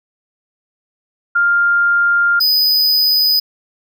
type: tone pair in turn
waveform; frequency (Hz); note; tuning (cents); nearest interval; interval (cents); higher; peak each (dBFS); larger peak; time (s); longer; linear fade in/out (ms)
sine / square; 1400 / 4989; F6 / D#8; +4 / +4; octave + minor seventh; 2200; second; -10 / -11; first; 1.35-2.4 / 2.4-3.4; first; 10
effects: none